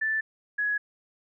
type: tone pair in turn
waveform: sine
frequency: 1760 / 1677.2 Hz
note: A6 / G#6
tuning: 0 / +17 cents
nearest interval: minor second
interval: 83 cents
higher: first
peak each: -24 dBFS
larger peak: neither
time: 0.01-0.21 / 0.58-0.78 s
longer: neither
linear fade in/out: 10 ms
effects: none